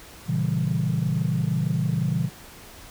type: chord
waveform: sine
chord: A# diminished seventh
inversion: none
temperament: equal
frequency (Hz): 116.54 / 138.59 / 164.81 / 196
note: A#2 / C#3 / E3 / G3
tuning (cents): 0 / 0 / 0 / 0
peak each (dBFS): -27 / -25 / -24 / -30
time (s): 0.26-2.3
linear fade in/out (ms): 50
effects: tanh soft clip ceiling -14 dBFS + pink hiss -45 dBFS RMS until 2.9 s